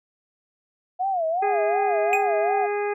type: tone with vibrato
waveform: sine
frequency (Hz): 708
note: F5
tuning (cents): +23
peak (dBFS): -21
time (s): 0.99-2.67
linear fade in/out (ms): 20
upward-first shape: sine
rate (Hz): 2.7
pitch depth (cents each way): 180
type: harmonic tone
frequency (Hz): 411.4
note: G#4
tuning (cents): -16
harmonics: 1 / 2 / 3 / 4 / 5 / 6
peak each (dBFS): -24 / -29 / -37 / -36 / -37 / -38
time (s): 1.42-2.94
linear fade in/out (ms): 10
type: tone with exponential decay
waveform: triangle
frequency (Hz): 2489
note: D#7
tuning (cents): 0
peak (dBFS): -14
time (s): 2.13-2.27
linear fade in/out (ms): 1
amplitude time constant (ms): 30
effects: none